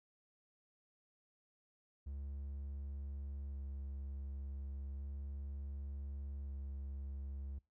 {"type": "tone with vibrato", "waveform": "triangle", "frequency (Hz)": 69.3, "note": "C#2", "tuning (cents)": 0, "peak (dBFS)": -40, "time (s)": [2.06, 7.59], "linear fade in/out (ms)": 10, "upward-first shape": "square", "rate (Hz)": 0.34, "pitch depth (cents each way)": 13, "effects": ["noise-tail reverb RT60 0.3 s tail -26 dB re dry"]}